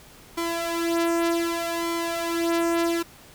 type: tone with flanger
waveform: sawtooth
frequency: 336.6 Hz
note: E4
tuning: 36 cents sharp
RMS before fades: -25 dBFS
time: 0.37-3.03 s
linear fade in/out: 10 ms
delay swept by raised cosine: 0.91 to 3.11 ms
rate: 0.65 Hz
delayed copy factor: +0.7
effects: pink hiss -49 dBFS RMS until 3.34 s